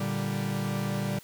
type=chord; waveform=45% pulse; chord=G minor; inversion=first; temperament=equal; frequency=116.54 / 146.83 / 196 Hz; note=Bb2 / D3 / G3; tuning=0 / 0 / 0 cents; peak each=-34 / -33 / -31 dBFS; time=0-1.19 s; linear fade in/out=5 ms; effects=white hiss -53 dBFS RMS until 1.23 s

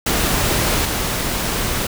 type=noise with level steps; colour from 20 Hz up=pink; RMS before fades=-18 / -21 dBFS; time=0.06-1.87 s; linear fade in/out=5 ms; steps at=0.85 s; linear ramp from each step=2 ms; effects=none

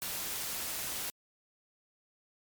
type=noise; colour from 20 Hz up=white; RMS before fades=-37 dBFS; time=0.02-1.1 s; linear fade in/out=0 ms; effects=MP3 96 kbps

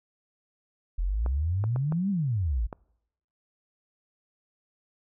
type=exponential two-way sweep; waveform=sine; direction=up then down; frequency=40.5 to 205.9 to 49.4 Hz; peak=-24 dBFS; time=0.98-2.67 s; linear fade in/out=10 ms; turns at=2.1 s
type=clicks; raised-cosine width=1 ms; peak=-22 dBFS; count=5; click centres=1.262 / 1.64 / 1.761 / 1.923 / 2.728 s
effects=noise-tail reverb RT60 0.8 s tail -26 dB re dry

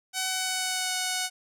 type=tone with pitch glide; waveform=5% pulse; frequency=752 to 739.1 Hz; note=F#5 to F#5; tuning=+28 to -2 cents; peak=-15 dBFS; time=0.13-1.3 s; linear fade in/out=50 ms; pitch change=-30 cents; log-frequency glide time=0.26-0.95 s; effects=none

